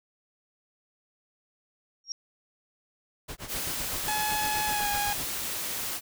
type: tone with exponential growth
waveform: sine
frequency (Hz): 5588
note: F8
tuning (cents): 0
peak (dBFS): -26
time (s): 2.04-2.12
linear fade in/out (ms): 1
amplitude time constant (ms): 16
type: noise with tremolo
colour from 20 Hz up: pink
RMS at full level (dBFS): -37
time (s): 3.28-5.3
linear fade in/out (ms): 10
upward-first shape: sine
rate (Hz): 7.9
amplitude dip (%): 100
type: noise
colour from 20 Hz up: white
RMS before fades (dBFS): -33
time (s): 3.47-6.01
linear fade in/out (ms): 50
type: tone with pitch glide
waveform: sawtooth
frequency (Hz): 850 to 822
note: G#5 to G#5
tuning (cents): +40 to -18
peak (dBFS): -24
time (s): 4.08-5.13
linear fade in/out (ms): 2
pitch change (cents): -58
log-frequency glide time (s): 4.66-4.88
effects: none